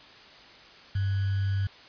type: tone with sample-and-hold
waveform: sine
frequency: 98 Hz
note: G2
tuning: in tune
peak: -24 dBFS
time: 0.95-1.67 s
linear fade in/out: 5 ms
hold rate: 1575 Hz
effects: white hiss -50 dBFS RMS until 1.88 s + resampled to 11025 Hz